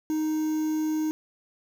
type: tone with quantisation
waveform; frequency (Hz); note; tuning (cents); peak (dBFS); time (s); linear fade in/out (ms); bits
triangle; 311.1; D#4; 0; -22; 0.1-1.11; 0; 7
effects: none